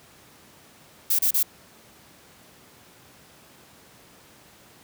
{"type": "noise bursts", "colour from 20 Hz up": "violet", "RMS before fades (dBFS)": -21, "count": 3, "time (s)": [1.1, 1.43], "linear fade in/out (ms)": 5, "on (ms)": 88, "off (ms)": 33, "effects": ["pink hiss -52 dBFS RMS until 4.83 s", "high-pass 100 Hz 12 dB/octave"]}